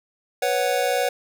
square chord, B suspended second, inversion none, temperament just, 493.9 / 555.6 / 740.8 Hz, B4 / C#5 / F#5, 0 / +4 / +2 cents, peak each -25 dBFS, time 0.42-1.09 s, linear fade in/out 5 ms, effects none

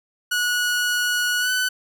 sawtooth tone with pitch glide, 1462 to 1501.4 Hz, F#6 to F#6, -21 to +25 cents, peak -16 dBFS, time 0.31-1.69 s, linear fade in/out 10 ms, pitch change +46 cents, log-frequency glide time 1.39-1.5 s, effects none

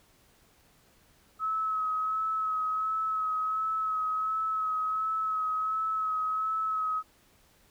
sine tone with vibrato, 1286 Hz, E6, 43 cents flat, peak -27 dBFS, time 1.39-7.03 s, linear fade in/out 50 ms, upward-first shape sine, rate 1.4 Hz, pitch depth 22 cents each way, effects pink hiss -63 dBFS RMS until 7.7 s

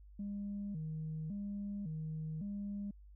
sine tone with vibrato, 178.1 Hz, F3, 34 cents sharp, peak -37 dBFS, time 0.19-2.91 s, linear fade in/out 5 ms, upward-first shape square, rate 0.9 Hz, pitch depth 220 cents each way, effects tanh soft clip ceiling -35 dBFS + added 50 Hz sine -54 dBFS peak until 3.15 s

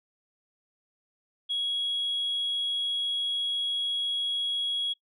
sine tone, 3322 Hz, G#7, in tune, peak -25 dBFS, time 1.49-4.94 s, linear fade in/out 20 ms, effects noise-tail reverb RT60 0.1 s tail -24 dB re dry + tanh soft clip ceiling -23 dBFS

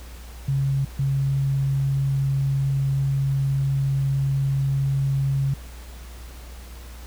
sine tone bursts at uneven times, 136.9 Hz, C#3, 21 cents flat, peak -19 dBFS, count 2, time 0.48-0.85 / 0.99-5.54 s, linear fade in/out 5 ms, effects added 60 Hz sine -37 dBFS peak until 7.06 s + pink hiss -46 dBFS RMS until 7.06 s

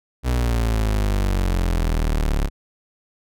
35% pulse exponential sweep, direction down, 63 to 34.81 Hz, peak -16 dBFS, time 0.23-2.5 s, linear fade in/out 50 ms, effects none

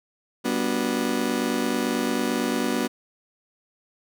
35% pulse chord, G major seventh, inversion none, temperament just, 196 / 245 / 294 / 367.5 Hz, G3 / B3 / D4 / F#4, 0 / -14 / +2 / -12 cents, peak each -30 / -24 / -28 / -28 dBFS, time 0.44-2.88 s, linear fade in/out 20 ms, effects none

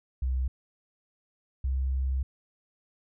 sine tone pair in turn, 64.3 / 65.88 Hz, C2 / C2, -30 / +12 cents, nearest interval unison, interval 42 cents, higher second, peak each -25 dBFS, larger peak neither, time 0.22-0.48 / 1.64-2.23 s, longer second, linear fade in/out 5 ms, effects none

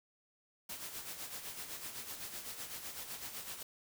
white noise with tremolo, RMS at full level -43 dBFS, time 0.69-3.63 s, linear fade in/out 5 ms, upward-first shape sine, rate 7.9 Hz, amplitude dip 55%, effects none

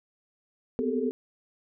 sine tone cluster, 242.1 / 253.3 / 395.1 / 435.3 / 456 Hz, B3 / B3 / G4 / A4 / A#4, -34 / +44 / +14 / -19 / -38 cents, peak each -35 / -29 / -33 / -30 / -36 dBFS, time 0.79-1.11 s, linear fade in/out 0 ms, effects none

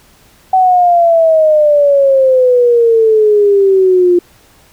sine exponential sweep, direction down, 758 to 349.2 Hz, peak -5 dBFS, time 0.53-4.19 s, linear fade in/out 5 ms, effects pink hiss -46 dBFS RMS until 4.72 s

